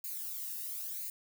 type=noise with flanger; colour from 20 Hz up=violet; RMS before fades=-40 dBFS; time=0.04-1.1 s; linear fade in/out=2 ms; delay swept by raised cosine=0.44 to 1.1 ms; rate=0.97 Hz; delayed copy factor=+0.7; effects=none